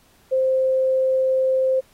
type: tone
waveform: sine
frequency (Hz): 523.3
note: C5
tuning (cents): 0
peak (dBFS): -16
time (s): 0.31-1.81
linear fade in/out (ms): 20
effects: pink hiss -57 dBFS RMS until 1.93 s + AAC 48 kbps